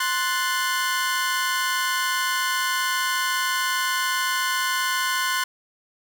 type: chord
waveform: sawtooth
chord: F# diminished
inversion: second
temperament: equal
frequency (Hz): 1046.5 / 1480 / 1760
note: C6 / F#6 / A6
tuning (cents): 0 / 0 / 0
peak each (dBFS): -21 / -22 / -27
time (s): 0-5.44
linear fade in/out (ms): 5
effects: none